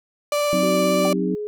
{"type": "tone with vibrato", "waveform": "35% pulse", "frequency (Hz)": 586, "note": "D5", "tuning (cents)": -4, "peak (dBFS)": -17, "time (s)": [0.32, 1.13], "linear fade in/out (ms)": 2, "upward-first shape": "sine", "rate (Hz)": 17, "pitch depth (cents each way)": 11}
{"type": "chord", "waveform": "sine", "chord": "C diminished", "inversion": "second", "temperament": "equal with one note detuned", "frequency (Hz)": [185, 261.6, 312.4], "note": ["Gb3", "C4", "Eb4"], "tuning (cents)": [0, 0, 7], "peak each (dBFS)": [-23, -26, -26], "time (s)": [0.53, 1.35], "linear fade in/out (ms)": 0}
{"type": "tone with pitch glide", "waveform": "sine", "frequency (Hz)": [380, 419.2], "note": ["F#4", "G#4"], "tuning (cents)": [46, 16], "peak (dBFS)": -25, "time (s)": [0.63, 1.47], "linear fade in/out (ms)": 0, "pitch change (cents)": 170, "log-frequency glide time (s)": [1, 1.34]}
{"type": "tone with exponential decay", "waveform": "sine", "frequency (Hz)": 763, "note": "G5", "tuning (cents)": -47, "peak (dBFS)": -21, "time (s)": [1.05, 1.13], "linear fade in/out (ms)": 0, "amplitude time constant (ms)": 16}
{"effects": []}